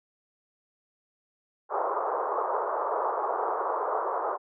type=band-pass noise; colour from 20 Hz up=white; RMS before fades=-29 dBFS; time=1.69-4.38 s; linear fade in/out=50 ms; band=400 to 1200 Hz; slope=48 dB/octave; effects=none